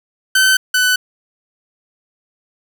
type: tone pair in turn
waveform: sawtooth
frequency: 1530 / 1499.4 Hz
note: G6 / F#6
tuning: -42 / +23 cents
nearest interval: unison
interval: 35 cents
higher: first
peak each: -6 / -8 dBFS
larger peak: first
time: 0.35-0.57 / 0.74-0.96 s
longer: neither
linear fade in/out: 5 ms
effects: none